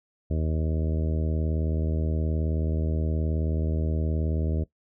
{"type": "harmonic tone", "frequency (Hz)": 78.9, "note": "D#2", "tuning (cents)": 25, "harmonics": [1, 2, 3, 4, 5, 6, 7, 8], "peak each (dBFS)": [-25, -31, -35, -37, -39, -41, -42, -43], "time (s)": [0.3, 4.64], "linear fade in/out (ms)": 10, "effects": ["noise-tail reverb RT60 0.1 s tail -17 dB re dry"]}